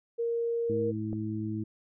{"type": "tone", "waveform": "sine", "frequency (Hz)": 466.2, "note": "A#4", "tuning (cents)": 0, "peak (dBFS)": -27, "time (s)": [0.18, 0.92], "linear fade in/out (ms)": 20}
{"type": "harmonic tone", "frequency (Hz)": 108, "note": "A2", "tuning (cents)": -32, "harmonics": [1, 2, 3], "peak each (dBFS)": [-35, -35, -35], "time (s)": [0.69, 1.64], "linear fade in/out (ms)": 10}
{"type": "click", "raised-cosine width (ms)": 2, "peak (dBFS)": -26, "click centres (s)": 1.13}
{"effects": []}